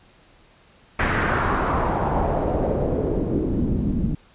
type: noise with low-pass filter sweep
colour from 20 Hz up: pink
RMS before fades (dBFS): -22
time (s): 0.99-4.15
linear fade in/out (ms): 5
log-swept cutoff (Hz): 1900 to 200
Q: 2.4
effects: pink hiss -54 dBFS RMS until 4.34 s + resampled to 8000 Hz